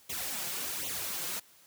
white noise with flanger, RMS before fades -36 dBFS, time 0.09-1.4 s, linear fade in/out 10 ms, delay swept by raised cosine 0.3 to 5.8 ms, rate 1.3 Hz, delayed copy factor +0.8, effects white hiss -60 dBFS RMS until 1.66 s + high-pass 60 Hz 12 dB/octave

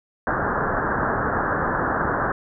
white low-pass noise, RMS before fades -23 dBFS, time 0.27-2.32 s, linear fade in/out 2 ms, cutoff 1700 Hz, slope 96 dB/octave, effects none

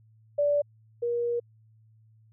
sine tone pair in turn, 581 / 475.3 Hz, D5 / A#4, -19 / +34 cents, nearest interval minor third, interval 347 cents, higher first, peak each -21 / -25 dBFS, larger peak first, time 0.38-0.62 / 1.02-1.4 s, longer second, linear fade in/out 10 ms, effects added 110 Hz sine -56 dBFS peak until 2.32 s

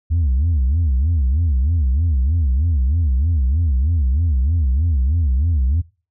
sine tone with vibrato, 73.42 Hz, D2, in tune, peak -12 dBFS, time 0.1-5.82 s, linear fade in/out 20 ms, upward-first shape sine, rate 3.2 Hz, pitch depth 280 cents each way, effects noise-tail reverb RT60 0.3 s tail -19 dB re dry + tanh soft clip ceiling -12 dBFS

